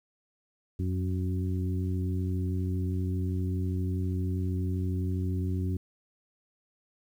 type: harmonic tone with a mistuned harmonic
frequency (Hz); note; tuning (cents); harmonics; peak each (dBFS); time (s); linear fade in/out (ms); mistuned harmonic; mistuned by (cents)
92.5; F#2; 0; 1 / 2 / 3 / 4; -28 / -35 / -37 / -41; 0.79-5.77; 5; 1; -52
effects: 10-bit